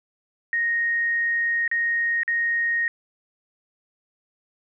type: tone with dropouts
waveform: sine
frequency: 1864.7 Hz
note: A#6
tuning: in tune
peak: -20 dBFS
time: 0.53-2.88 s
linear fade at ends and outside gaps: 1 ms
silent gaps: 1.678-1.714 / 2.233-2.278 s
effects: none